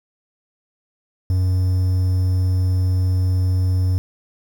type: tone with quantisation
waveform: triangle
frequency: 92.3 Hz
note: F#2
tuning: 4 cents flat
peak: -13 dBFS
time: 1.3-3.98 s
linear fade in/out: 0 ms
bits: 7
effects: none